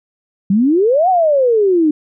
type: exponential two-way sweep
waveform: sine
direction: up then down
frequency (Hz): 184.8 to 767 to 294.2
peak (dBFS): -9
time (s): 0.5-1.91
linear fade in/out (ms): 5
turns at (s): 1.09
effects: none